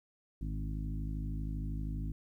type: harmonic tone with a mistuned harmonic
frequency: 52.7 Hz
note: G#1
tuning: 26 cents sharp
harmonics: 1 / 2 / 3 / 4 / 5 / 6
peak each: -36 / -43 / -42 / -48 / -46 / -52 dBFS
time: 0.41-2.12 s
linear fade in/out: 5 ms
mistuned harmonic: 3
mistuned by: -31 cents
effects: 12-bit